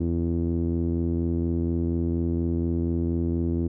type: tone with low-pass filter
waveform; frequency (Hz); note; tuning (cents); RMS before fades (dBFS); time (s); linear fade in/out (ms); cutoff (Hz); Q
sawtooth; 84.2; E2; +37; -25; 0-3.68; 10; 310; 3.8
effects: none